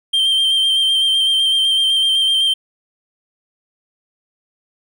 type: tone with vibrato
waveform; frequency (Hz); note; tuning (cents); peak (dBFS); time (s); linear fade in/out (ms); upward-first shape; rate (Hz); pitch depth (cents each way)
triangle; 3154; G7; +10; -11; 0.13-2.54; 10; square; 7.9; 17
effects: none